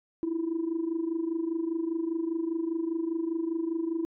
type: tone with amplitude modulation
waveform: sine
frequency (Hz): 329.6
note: E4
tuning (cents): 0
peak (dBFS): -23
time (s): 0.23-4.05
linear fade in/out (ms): 0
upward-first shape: sine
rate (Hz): 25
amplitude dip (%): 75
effects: tanh soft clip ceiling -22 dBFS